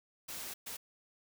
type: noise bursts at uneven times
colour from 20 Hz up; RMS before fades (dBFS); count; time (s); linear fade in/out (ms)
white; -43; 2; 0.28-0.54 / 0.66-0.77; 10
effects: none